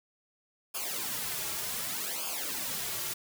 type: noise with flanger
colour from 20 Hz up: white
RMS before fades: -35 dBFS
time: 0.74-3.14 s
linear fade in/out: 10 ms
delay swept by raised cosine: 0.51 to 4.01 ms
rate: 0.66 Hz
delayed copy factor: -0.85
effects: none